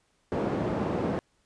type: band-pass noise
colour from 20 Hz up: white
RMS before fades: -29 dBFS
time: 0.32-1.19 s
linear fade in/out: 0 ms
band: 110 to 470 Hz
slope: 12 dB/octave
effects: pink hiss -70 dBFS RMS until 1.45 s + resampled to 22050 Hz